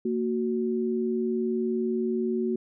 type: tone pair together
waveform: sine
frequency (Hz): 230.3 / 370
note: A#3 / F#4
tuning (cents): -21 / 0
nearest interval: minor sixth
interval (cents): 821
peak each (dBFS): -27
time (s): 0.05-2.56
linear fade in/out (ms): 5
effects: none